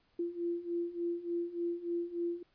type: beating tone pair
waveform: sine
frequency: 341.7 / 345.1 Hz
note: F4 / F4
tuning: -38 / -21 cents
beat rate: 3.4 Hz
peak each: -38 / -35 dBFS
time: 0.19-2.43 s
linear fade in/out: 5 ms
effects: pink hiss -72 dBFS RMS until 2.54 s + resampled to 11025 Hz